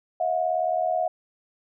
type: tone pair together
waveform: sine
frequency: 641.4 / 720 Hz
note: E5 / F#5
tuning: -48 / -47 cents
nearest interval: major second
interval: 201 cents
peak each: -25 / -24 dBFS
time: 0.2-1.08 s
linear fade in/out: 5 ms
effects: none